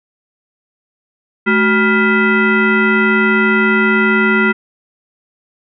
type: tone with frequency modulation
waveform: sine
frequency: 809 Hz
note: G#5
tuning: 46 cents flat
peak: -9 dBFS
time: 1.46-4.53 s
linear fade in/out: 20 ms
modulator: 593 Hz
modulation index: 2.3
effects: none